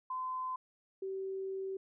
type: tone pair in turn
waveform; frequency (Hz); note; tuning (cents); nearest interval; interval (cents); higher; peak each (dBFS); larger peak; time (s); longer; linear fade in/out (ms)
sine; 1026 / 384.3; C6 / G4; -34 / -34; octave + perfect fourth; 1700; first; -35 / -36; first; 0.1-0.56 / 1.02-1.77; second; 5
effects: none